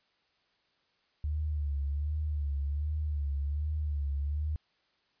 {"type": "tone with vibrato", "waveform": "sine", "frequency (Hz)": 73.3, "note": "D2", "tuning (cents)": -3, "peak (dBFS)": -29, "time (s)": [1.24, 4.56], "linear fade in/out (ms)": 0, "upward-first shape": "sine", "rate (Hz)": 1.3, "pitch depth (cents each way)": 76, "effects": ["white hiss -72 dBFS RMS until 5.2 s", "resampled to 11025 Hz"]}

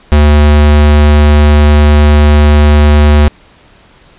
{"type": "tone", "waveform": "square", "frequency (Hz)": 74.2, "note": "D2", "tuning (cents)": 18, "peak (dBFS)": -3, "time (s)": [0.12, 3.28], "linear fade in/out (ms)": 0, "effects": ["pink hiss -42 dBFS RMS until 4.18 s", "resampled to 8000 Hz"]}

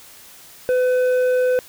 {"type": "tone with tanh clipping", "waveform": "sine", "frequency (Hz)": 504, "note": "B4", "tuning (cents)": 35, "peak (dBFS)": -16, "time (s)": [0.69, 1.59], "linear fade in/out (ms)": 0, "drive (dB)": 7, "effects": ["white hiss -44 dBFS RMS until 1.68 s"]}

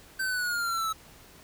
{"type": "exponential sweep", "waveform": "square", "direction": "down", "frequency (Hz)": [1556, 1293], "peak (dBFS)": -28, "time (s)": [0.19, 0.93], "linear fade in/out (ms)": 10, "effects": ["pink hiss -53 dBFS RMS until 1.43 s"]}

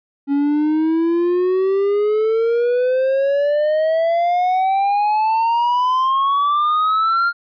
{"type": "exponential sweep", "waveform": "triangle", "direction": "up", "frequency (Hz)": [278.1, 1408], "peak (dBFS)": -12, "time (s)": [0.27, 7.33], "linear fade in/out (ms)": 50, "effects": ["resampled to 11025 Hz"]}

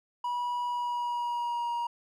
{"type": "tone with pitch glide", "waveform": "triangle", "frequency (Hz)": [972, 948.2], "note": ["B5", "A#5"], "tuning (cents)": [-28, 29], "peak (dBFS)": -27, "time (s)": [0.24, 1.87], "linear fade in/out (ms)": 5, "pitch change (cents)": -43, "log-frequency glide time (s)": [0.65, 1.71], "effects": []}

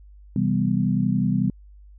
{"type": "chord", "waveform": "sine", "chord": "C major seventh", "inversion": "none", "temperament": "equal", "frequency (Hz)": [130.81, 164.81, 196, 246.9], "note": ["C3", "E3", "G3", "B3"], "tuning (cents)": [0, 0, 0, 0], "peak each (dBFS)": [-25, -26, -22, -25], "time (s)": [0.36, 1.5], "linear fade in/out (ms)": 2, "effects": ["added 50 Hz sine -44 dBFS peak until 1.98 s"]}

